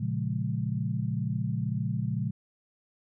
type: chord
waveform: sine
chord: Bb minor seventh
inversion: none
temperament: equal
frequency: 116.54 / 138.59 / 174.61 / 207.7 Hz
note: Bb2 / Db3 / F3 / Ab3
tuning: 0 / 0 / 0 / 0 cents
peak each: -31 / -32 / -34 / -35 dBFS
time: 0-2.31 s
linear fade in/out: 10 ms
effects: none